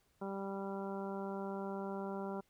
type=harmonic tone; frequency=196 Hz; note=G3; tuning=in tune; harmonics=1 / 2 / 3 / 4 / 5 / 6 / 7; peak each=-42 / -43 / -47 / -48 / -49 / -58 / -52 dBFS; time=0.21-2.41 s; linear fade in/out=10 ms; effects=pink hiss -75 dBFS RMS until 2.49 s